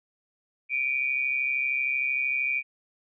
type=tone pair together; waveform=sine; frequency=2316 / 2449 Hz; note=D7 / D#7; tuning=-25 / -28 cents; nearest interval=minor second; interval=97 cents; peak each=-27 dBFS; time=0.69-2.63 s; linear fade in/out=50 ms; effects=none